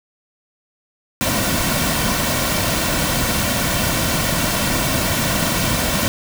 pink noise with comb filter, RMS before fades -19 dBFS, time 1.21-6.08 s, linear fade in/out 0 ms, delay 2.4 ms, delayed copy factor -0.55, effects none

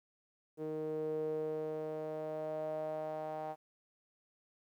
sawtooth tone with band-pass filter sweep, 155.4 Hz, D#3, 2 cents flat, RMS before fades -39 dBFS, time 0.57-3.56 s, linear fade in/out 50 ms, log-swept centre 410 to 730 Hz, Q 6.2, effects 12-bit

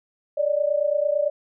sine tone pair together, 573.1 / 602 Hz, D5 / D5, -42 / +43 cents, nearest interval minor second, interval 85 cents, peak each -22 dBFS, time 0.37-1.3 s, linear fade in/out 10 ms, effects none

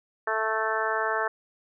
harmonic tone, 220 Hz, A3, in tune, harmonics 2 / 3 / 4 / 5 / 6 / 7 / 8, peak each -32 / -32 / -32 / -32 / -32 / -32 / -32 dBFS, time 0.27-1.28 s, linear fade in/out 5 ms, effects none

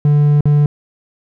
triangle tone with dropouts, 146.83 Hz, D3, in tune, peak -6 dBFS, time 0.05-0.66 s, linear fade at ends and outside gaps 2 ms, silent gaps 0.408-0.455 s, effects none

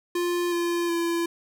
square tone with pitch steps, 350 / 344.4 / 338.9 Hz, F4 / F4 / E4, +4 / -24 / +48 cents, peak -24 dBFS, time 0.15-1.26 s, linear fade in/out 5 ms, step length 370 ms, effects none

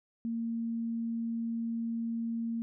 sine tone, 230 Hz, A#3, 23 cents flat, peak -31 dBFS, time 0.25-2.62 s, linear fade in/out 0 ms, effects none

